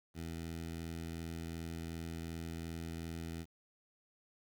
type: tone with notch filter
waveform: 15% pulse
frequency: 82.7 Hz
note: E2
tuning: 6 cents sharp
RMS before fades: -43 dBFS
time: 0.14-3.46 s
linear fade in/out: 50 ms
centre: 1000 Hz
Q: 1.2
effects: 11-bit